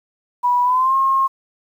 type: tone with pitch glide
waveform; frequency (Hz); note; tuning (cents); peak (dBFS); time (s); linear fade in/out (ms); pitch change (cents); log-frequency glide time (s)
sine; 979 to 1073.8; B5 to C6; -15 to +45; -13; 0.43-1.28; 20; +160; 0.63-0.95
effects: 8-bit